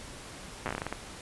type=slowing click train; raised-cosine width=0.5 ms; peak=-17 dBFS; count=11; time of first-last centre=0.66-0.926 s; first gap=8 ms; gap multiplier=1.25; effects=pink hiss -45 dBFS RMS until 1.21 s + resampled to 24000 Hz